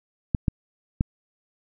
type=clicks; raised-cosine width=5 ms; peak=-8 dBFS; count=3; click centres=0.348 / 0.482 / 1.009 s; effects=none